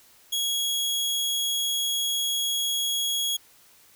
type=tone; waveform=sawtooth; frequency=3322 Hz; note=G#7; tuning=in tune; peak=-21 dBFS; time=0.32-3.37 s; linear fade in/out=10 ms; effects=white hiss -56 dBFS RMS until 3.95 s